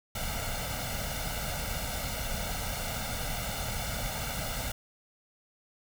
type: noise with comb filter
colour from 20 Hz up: pink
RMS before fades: -34 dBFS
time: 0.15-4.72 s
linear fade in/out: 5 ms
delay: 1.4 ms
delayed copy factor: +0.8
effects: none